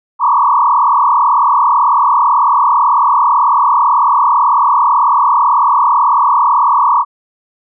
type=tone with frequency modulation; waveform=sine; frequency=1046.5 Hz; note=C6; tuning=in tune; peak=-7 dBFS; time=0.19-7.05 s; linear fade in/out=50 ms; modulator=38.1 Hz; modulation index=3.5; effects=none